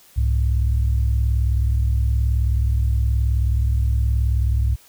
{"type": "tone pair together", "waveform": "sine", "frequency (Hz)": [65.41, 104.37], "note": ["C2", "G#2"], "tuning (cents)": [0, 9], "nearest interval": "minor sixth", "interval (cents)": 809, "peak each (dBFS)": [-16, -21], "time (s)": [0.16, 4.76], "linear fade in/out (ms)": 20, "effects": ["tanh soft clip ceiling -9 dBFS", "white hiss -51 dBFS RMS until 4.88 s"]}